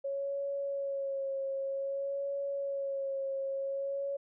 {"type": "tone with vibrato", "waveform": "sine", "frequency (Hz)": 551, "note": "C#5", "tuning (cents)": -11, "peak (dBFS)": -32, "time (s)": [0.04, 4.17], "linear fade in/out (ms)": 10, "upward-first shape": "sine", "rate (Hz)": 0.53, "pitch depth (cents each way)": 26, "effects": []}